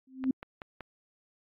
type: tone with exponential growth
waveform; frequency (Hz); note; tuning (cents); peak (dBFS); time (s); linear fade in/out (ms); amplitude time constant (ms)
sine; 261.6; C4; 0; -21; 0.07-0.31; 5; 52
type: click train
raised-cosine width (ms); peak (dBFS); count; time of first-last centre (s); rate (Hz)
0.3; -22; 4; 0.24-0.807; 5.29
effects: low-pass 2000 Hz 12 dB/octave + AAC 48 kbps